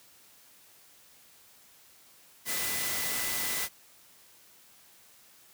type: tone in noise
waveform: sine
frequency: 2000 Hz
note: B6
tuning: 21 cents sharp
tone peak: -39 dBFS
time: 2.45-3.69 s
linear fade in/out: 50 ms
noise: white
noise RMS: -32 dBFS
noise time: 2.45-3.69 s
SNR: -10 dB
effects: white hiss -58 dBFS RMS until 5.53 s + high-pass 60 Hz 12 dB/octave